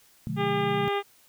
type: chord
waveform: sine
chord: B diminished seventh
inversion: none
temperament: just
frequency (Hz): 123.47 / 148.16 / 177.8 / 213.4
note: B2 / D3 / F3 / Ab3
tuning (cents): 0 / +16 / +31 / +47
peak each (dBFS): -35 / -33 / -35 / -33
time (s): 0.27-0.88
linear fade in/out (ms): 0
type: harmonic tone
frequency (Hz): 403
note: G4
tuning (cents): +48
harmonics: 1 / 2 / 3 / 4 / 5 / 6 / 7 / 8 / 9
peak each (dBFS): -27 / -30 / -33 / -40 / -36 / -41 / -40 / -43 / -44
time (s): 0.36-1.03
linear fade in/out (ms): 50
effects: white hiss -59 dBFS RMS until 1.28 s